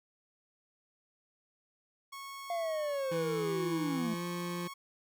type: tone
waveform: sawtooth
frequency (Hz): 1101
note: C#6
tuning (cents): -12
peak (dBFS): -39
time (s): 2.12-4.74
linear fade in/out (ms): 10
type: linear sweep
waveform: triangle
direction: down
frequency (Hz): 698.5 to 213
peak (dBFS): -30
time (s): 2.5-4.14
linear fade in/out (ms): 2
type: tone with pitch glide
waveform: 25% pulse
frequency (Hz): 164.81 to 174.61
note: E3 to F3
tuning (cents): 0 to 0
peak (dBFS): -32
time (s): 3.11-4.68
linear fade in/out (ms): 10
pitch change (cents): +100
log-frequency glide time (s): 3.95-4.24
effects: none